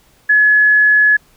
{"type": "tone", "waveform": "sine", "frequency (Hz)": 1700, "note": "G#6", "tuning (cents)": 40, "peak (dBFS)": -7, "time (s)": [0.29, 1.17], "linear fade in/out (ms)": 10, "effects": ["pink hiss -52 dBFS RMS until 1.36 s"]}